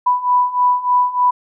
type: beating tone pair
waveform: sine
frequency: 987.8 / 991.1 Hz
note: B5 / B5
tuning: 0 / +6 cents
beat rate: 3.3 Hz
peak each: -17 / -14 dBFS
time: 0.06-1.31 s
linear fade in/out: 10 ms
effects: none